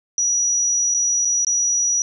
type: tone with dropouts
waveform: sine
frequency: 5830 Hz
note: F#8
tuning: 26 cents flat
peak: -16 dBFS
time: 0.18-2.02 s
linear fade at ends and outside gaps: 1 ms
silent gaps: 0.941-0.946 / 1.249-1.253 / 1.448-1.468 s
effects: none